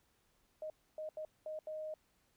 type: tone bursts at uneven times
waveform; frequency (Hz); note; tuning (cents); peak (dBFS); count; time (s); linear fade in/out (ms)
sine; 621; D#5; -3; -40; 5; 0.62-0.7 / 0.98-1.09 / 1.17-1.25 / 1.46-1.59 / 1.67-1.94; 2
effects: pink hiss -75 dBFS RMS until 2.36 s

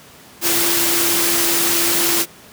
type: tone in noise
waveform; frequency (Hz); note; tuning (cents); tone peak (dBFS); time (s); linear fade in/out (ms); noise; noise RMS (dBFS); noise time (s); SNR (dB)
sine; 340; F4; -46; -24; 0.41-2.26; 50; white; -17; 0.41-2.26; -10
effects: pink hiss -43 dBFS RMS until 2.52 s + high-pass 100 Hz 12 dB/octave

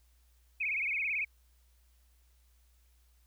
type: tone with vibrato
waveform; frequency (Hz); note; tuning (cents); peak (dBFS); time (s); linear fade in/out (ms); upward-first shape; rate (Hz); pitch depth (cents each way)
sine; 2349; D7; 0; -30; 0.6-1.25; 10; sine; 18; 160
effects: added 60 Hz sine -63 dBFS peak until 3.26 s + white hiss -73 dBFS RMS until 3.26 s

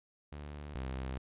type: tone pair in turn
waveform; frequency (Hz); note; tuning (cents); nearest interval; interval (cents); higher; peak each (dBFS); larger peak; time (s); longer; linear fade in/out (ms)
sawtooth; 73.42 / 65.32; D2 / C2; 0 / -2; major second; 202; first; -39 / -33; second; 0.32-0.75 / 0.75-1.18; neither; 5
effects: resampled to 8000 Hz

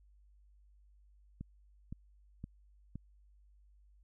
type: click train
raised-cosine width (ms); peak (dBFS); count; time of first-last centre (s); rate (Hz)
5; -30; 4; 1.41-2.956; 1.94
effects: added 50 Hz sine -61 dBFS peak until 4.03 s

